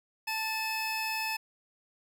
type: tone pair together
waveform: 30% pulse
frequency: 882 / 2589 Hz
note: A5 / E7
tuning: +4 / -32 cents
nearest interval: octave + perfect fifth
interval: 1864 cents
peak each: -32 / -30 dBFS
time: 0.27-1.37 s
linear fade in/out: 10 ms
effects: none